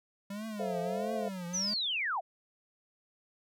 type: tone with vibrato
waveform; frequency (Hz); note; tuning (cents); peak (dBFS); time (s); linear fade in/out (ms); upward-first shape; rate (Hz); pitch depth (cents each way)
square; 196; G3; 0; -38; 0.3-1.74; 5; triangle; 1.5; 240
type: chord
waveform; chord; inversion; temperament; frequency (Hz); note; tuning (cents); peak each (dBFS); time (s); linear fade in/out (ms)
sine; F major seventh; first; just; 436.5 / 523.8 / 654.8 / 698.5; A4 / C5 / E5 / F5; -14 / +2 / -12 / 0; -38; 0.59-1.29; 10
type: linear sweep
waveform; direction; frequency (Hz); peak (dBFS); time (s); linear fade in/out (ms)
sine; down; 6230 to 598; -30; 1.53-2.21; 20
effects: none